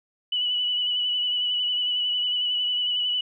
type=tone with vibrato; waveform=sine; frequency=2960 Hz; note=F#7; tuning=in tune; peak=-22 dBFS; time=0.32-3.21 s; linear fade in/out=5 ms; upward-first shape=sine; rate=11 Hz; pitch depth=25 cents each way; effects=none